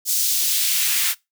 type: noise with high-pass filter sweep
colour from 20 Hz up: white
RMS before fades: -20 dBFS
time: 0.05-1.15 s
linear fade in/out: 50 ms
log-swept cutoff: 5700 to 1700 Hz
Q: 1.1
effects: noise-tail reverb RT60 0.2 s tail -22 dB re dry